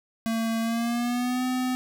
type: tone with pitch glide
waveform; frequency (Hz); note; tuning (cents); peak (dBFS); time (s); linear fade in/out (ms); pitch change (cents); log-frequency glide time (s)
square; 226.3 to 254; A3 to B3; +49 to +49; -25; 0.26-1.75; 0; +200; 0.61-1.44
effects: none